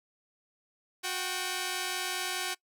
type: tone pair together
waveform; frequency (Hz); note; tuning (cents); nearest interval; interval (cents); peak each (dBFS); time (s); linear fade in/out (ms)
5% pulse; 365.2 / 775.2; F#4 / G5; -23 / -20; octave + minor second; 1303; -23; 1.03-2.55; 20
effects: noise-tail reverb RT60 0.1 s tail -22 dB re dry